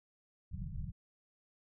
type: low-pass noise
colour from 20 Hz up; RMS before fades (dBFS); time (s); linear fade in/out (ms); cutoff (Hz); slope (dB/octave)
pink; -41; 0.51-0.92; 20; 190; 96
effects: none